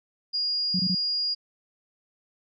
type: tone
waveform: sine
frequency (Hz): 4850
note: D#8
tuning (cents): -45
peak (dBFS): -24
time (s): 0.33-1.35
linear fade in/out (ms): 20
type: tone bursts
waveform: sine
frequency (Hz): 184.6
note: F#3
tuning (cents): -4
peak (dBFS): -24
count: 3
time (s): 0.74-0.949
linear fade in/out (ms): 5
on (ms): 55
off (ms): 22
effects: none